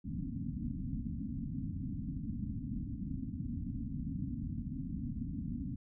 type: low-pass noise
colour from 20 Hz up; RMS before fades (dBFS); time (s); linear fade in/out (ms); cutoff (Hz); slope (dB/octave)
white; -39; 0.04-5.76; 10; 280; 96
effects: none